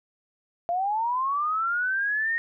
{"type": "linear sweep", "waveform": "sine", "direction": "up", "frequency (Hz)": [678, 1864.7], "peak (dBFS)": -23, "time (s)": [0.69, 2.38], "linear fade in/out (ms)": 0, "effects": []}